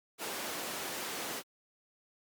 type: high-pass noise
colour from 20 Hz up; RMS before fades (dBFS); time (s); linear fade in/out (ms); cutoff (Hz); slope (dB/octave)
pink; -39; 0.18-1.43; 50; 320; 12
effects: Opus 48 kbps